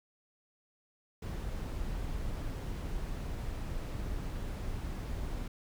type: noise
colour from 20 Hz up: brown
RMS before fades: -37 dBFS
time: 1.22-5.48 s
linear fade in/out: 5 ms
effects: none